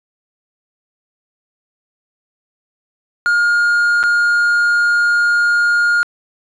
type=tone with dropouts; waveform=triangle; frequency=1420 Hz; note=F6; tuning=28 cents sharp; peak=-9 dBFS; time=3.26-6.03 s; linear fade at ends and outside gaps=0 ms; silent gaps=4.03-4.037 s; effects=resampled to 24000 Hz + 8-bit